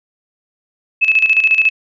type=tone with tremolo; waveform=sine; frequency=2600 Hz; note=E7; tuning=24 cents flat; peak=-7 dBFS; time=1.01-1.7 s; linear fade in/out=20 ms; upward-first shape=square; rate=14 Hz; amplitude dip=65%; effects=resampled to 16000 Hz